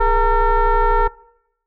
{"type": "tone with frequency modulation", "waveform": "sine", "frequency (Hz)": 473.9, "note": "A#4", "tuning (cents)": 28, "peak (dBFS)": -11, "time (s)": [0, 1.08], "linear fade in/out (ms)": 10, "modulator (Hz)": 444, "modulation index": 1.9, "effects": ["noise-tail reverb RT60 0.8 s tail -23 dB re dry", "tanh soft clip ceiling -7 dBFS"]}